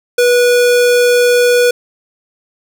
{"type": "tone", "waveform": "square", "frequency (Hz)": 487.7, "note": "B4", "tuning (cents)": -22, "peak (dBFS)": -8, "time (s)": [0.18, 1.71], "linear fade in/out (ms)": 5, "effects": []}